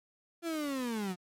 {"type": "linear sweep", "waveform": "35% pulse", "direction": "down", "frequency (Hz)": [343.5, 174.61], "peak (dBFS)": -31, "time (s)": [0.42, 1.16], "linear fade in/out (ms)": 50, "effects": ["MP3 64 kbps"]}